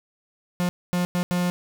45% pulse tone bursts at uneven times, 177.6 Hz, F3, 29 cents sharp, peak -21 dBFS, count 4, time 0.6-0.69 / 0.93-1.05 / 1.15-1.23 / 1.31-1.5 s, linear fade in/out 0 ms, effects none

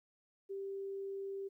sine tone, 392.2 Hz, G4, 1 cent sharp, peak -39 dBFS, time 0.49-1.49 s, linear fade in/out 20 ms, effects 13-bit

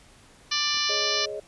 harmonic tone, 590 Hz, D5, 8 cents sharp, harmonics 2 / 3 / 4 / 5 / 6 / 7 / 8 / 9 / 10, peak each -33 / -34 / -33 / -31 / -34 / -29 / -34 / -30 / -34 dBFS, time 0.51-1.26 s, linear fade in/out 10 ms
clicks, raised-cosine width 2 ms, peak -36 dBFS, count 2, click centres 0.745 / 0.771 s
sine chord, Ab suspended fourth, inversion none, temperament equal with one note detuned, 418.4 / 554.4 / 622.3 Hz, Ab4 / Db5 / Eb5, +13 / 0 / 0 cents, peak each -34 / -37 / -35 dBFS, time 0.89-1.4 s, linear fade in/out 5 ms
effects pink hiss -54 dBFS RMS until 1.47 s + resampled to 24000 Hz

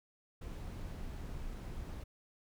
brown noise, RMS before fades -43 dBFS, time 0.41-2.04 s, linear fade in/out 10 ms, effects none

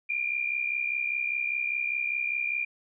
sine tone pair together, 2349 / 2414 Hz, D7 / D7, 0 / +47 cents, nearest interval unison, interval 47 cents, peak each -32 / -28 dBFS, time 0.09-2.65 s, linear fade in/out 10 ms, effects none

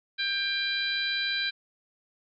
harmonic tone, 794 Hz, G5, 22 cents sharp, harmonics 2 / 3 / 4 / 5 / 6, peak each -31 / -34 / -36 / -30 / -41 dBFS, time 0.18-1.51 s, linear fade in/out 20 ms, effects none

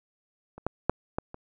clicks, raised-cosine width 1 ms, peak -29 / -13 / -7 / -14 / -26 dBFS, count 5, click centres 0.58 / 0.666 / 0.896 / 1.185 / 1.344 s, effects none

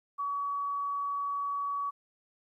sine tone, 1133 Hz, C#6, 37 cents sharp, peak -30 dBFS, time 0.18-1.91 s, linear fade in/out 20 ms, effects 12-bit

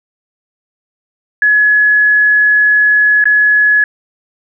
sine tone with dropouts, 1694 Hz, G#6, 34 cents sharp, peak -6 dBFS, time 1.42-3.84 s, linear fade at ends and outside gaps 2 ms, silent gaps 3.241-3.255 s, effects none

